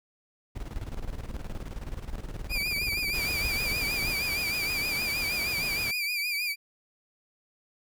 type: noise with tremolo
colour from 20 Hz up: brown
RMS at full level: -34 dBFS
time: 0.55-4.14 s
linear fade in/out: 10 ms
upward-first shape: square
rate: 19 Hz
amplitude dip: 65%
type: tone with vibrato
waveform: 30% pulse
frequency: 2378 Hz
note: D7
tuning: 21 cents sharp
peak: -25 dBFS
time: 2.49-6.56 s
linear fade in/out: 50 ms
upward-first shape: triangle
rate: 6.4 Hz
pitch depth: 91 cents each way
type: noise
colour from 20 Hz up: pink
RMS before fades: -38 dBFS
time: 3.14-5.91 s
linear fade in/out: 2 ms
effects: none